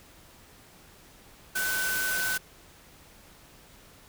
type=tone in noise; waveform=sine; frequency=1512 Hz; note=F#6; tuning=37 cents sharp; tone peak=-28 dBFS; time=1.55-2.38 s; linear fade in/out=10 ms; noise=white; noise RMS=-32 dBFS; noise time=1.55-2.38 s; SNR=+1 dB; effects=pink hiss -54 dBFS RMS until 4.08 s